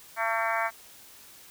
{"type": "harmonic tone", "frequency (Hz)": 225.9, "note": "A3", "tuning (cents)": 46, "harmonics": [3, 4, 5, 6, 7, 8, 9, 10], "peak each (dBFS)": [-31, -32, -33, -34, -34, -35, -36, -36], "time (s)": [0.16, 0.71], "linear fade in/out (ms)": 50, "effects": ["white hiss -51 dBFS RMS until 1.5 s"]}